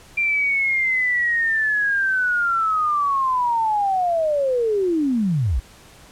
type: linear sweep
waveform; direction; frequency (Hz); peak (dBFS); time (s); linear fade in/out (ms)
sine; down; 2378 to 48.24; -17; 0.17-5.6; 10
effects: pink hiss -47 dBFS RMS until 6.11 s + low-pass 11000 Hz 12 dB/octave